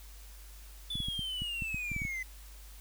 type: linear sweep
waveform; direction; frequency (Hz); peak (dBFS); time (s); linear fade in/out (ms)
triangle; down; 3500 to 2013; -33; 0.9-2.23; 5
type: clicks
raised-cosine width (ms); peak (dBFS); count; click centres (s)
5; -26; 11; 0.955 / 1.003 / 1.085 / 1.193 / 1.42 / 1.622 / 1.745 / 1.917 / 1.964 / 2.019 / 2.051
effects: added 50 Hz sine -48 dBFS peak until 2.8 s + white hiss -56 dBFS RMS until 2.8 s